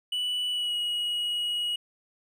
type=tone with pitch glide; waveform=triangle; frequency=2960 to 2904 Hz; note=F#7 to F#7; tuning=0 to -33 cents; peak=-25 dBFS; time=0.12-1.76 s; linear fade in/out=5 ms; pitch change=-33 cents; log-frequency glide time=0.51-0.74 s; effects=none